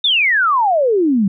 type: exponential sweep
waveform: sine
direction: down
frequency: 3703 to 185 Hz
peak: -11 dBFS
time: 0.04-1.28 s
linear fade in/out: 5 ms
effects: none